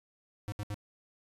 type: tone bursts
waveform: square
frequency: 103.83 Hz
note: G#2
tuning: in tune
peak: -35 dBFS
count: 3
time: 0.48-0.743 s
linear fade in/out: 0 ms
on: 41 ms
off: 70 ms
effects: resampled to 32000 Hz